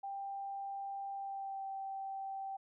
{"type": "tone with pitch glide", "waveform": "sine", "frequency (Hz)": [790, 778.2], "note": ["G5", "G5"], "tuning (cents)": [13, -13], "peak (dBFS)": -39, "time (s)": [0.03, 2.57], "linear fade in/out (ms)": 10, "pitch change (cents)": -26, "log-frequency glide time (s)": [1.14, 1.65], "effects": []}